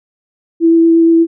sine tone with vibrato, 331 Hz, E4, 7 cents sharp, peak -5 dBFS, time 0.6-1.27 s, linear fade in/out 50 ms, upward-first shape sine, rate 8.5 Hz, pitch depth 9 cents each way, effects none

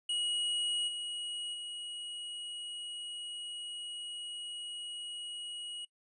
square tone with level steps, 2903 Hz, F#7, 34 cents flat, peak -32 / -38 / -41 dBFS, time 0.09-5.85 s, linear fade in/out 5 ms, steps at 0.87 / 1.53 s, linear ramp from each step 20 ms, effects noise-tail reverb RT60 0.1 s tail -22 dB re dry + resampled to 24000 Hz

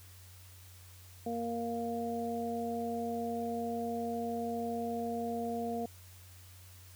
harmonic tone, 233.1 Hz, A#3, in tune, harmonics 1 / 2 / 3, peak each -37 / -38 / -38 dBFS, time 1.26-5.86 s, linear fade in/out 5 ms, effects added 91 Hz sine -53 dBFS peak until 6.95 s + white hiss -58 dBFS RMS until 6.95 s

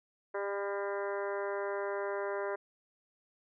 harmonic tone with a mistuned harmonic, 200 Hz, G3, 35 cents sharp, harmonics 2 / 3 / 4 / 5 / 6 / 7 / 8 / 9 / 10, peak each -36 / -38 / -46 / -42 / -48 / -46 / -46 / -49 / -53 dBFS, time 0.34-2.56 s, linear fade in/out 10 ms, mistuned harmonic 9, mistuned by +22 cents, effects none

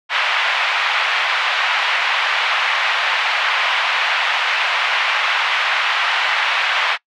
white band-pass noise, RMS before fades -18 dBFS, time 0.09-6.98 s, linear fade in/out 50 ms, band 760 to 3000 Hz, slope 24 dB/octave, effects noise-tail reverb RT60 0.1 s tail -23 dB re dry

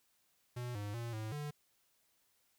square tone with pitch steps, 122.5 / 102.9 / 117.5 / 109.1 / 147.5 Hz, B2 / G#2 / A#2 / A2 / D3, -14 / -16 / +14 / -14 / +8 cents, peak -40 dBFS, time 0.56-1.51 s, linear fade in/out 10 ms, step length 190 ms, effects white hiss -75 dBFS RMS until 2.58 s

